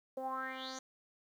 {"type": "tone with low-pass filter sweep", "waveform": "10% pulse", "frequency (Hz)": 261.6, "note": "C4", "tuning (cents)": 0, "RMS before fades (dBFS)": -41, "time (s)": [0.17, 0.79], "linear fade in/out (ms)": 5, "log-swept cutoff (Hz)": [550, 6600], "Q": 6.7, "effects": ["11-bit"]}